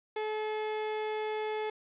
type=tone; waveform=30% pulse; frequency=430 Hz; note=A4; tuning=40 cents flat; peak=-29 dBFS; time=0.16-1.7 s; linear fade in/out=5 ms; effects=resampled to 8000 Hz + 10-bit